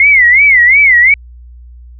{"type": "tone with vibrato", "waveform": "sine", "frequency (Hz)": 2093, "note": "C7", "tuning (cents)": 0, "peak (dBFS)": -3, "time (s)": [0, 1.14], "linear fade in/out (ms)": 2, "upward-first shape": "sine", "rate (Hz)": 2.8, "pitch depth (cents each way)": 170, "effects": ["added 60 Hz sine -31 dBFS peak until 1.99 s"]}